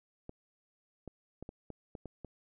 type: clicks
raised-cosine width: 2 ms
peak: -30 dBFS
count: 8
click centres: 0.294 / 1.077 / 1.426 / 1.491 / 1.703 / 1.952 / 2.057 / 2.247 s
effects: none